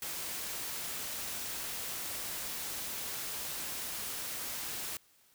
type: noise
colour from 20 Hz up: white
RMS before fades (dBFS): -39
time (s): 0.02-4.97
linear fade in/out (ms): 2
effects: white hiss -66 dBFS RMS until 5.34 s